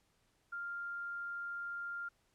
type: tone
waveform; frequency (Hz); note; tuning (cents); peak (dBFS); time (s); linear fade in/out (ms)
sine; 1396.9; F6; 0; -39; 0.52-2.09; 10
effects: pink hiss -75 dBFS RMS until 2.34 s + low-pass 11000 Hz 12 dB/octave